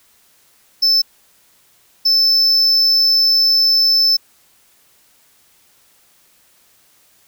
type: tone bursts at uneven times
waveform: triangle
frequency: 5274 Hz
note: E8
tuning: in tune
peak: -9 dBFS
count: 2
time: 0.82-1.02 / 2.05-4.17 s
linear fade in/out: 10 ms
effects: white hiss -54 dBFS RMS until 7.27 s